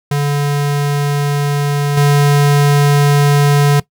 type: tone with level steps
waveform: square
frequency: 144 Hz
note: D3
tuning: 34 cents flat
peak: -13 / -8 dBFS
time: 0.11-3.8 s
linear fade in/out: 5 ms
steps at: 1.97 s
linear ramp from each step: 5 ms
effects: noise-tail reverb RT60 0.1 s tail -19 dB re dry